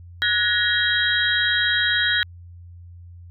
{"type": "tone cluster", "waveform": "sine", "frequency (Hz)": [1461, 1688, 1881, 3251, 3831], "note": ["F#6", "G#6", "A#6", "G#7", "A#7"], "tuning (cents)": [-22, 28, 15, -38, 47], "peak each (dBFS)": -24, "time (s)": [0.22, 2.23], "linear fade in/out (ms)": 0, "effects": ["added 87 Hz sine -39 dBFS peak until 3.3 s"]}